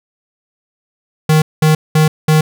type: tone bursts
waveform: square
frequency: 155.56 Hz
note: D#3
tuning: in tune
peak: -8 dBFS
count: 4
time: 1.29-2.41 s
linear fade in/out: 5 ms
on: 130 ms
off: 200 ms
effects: none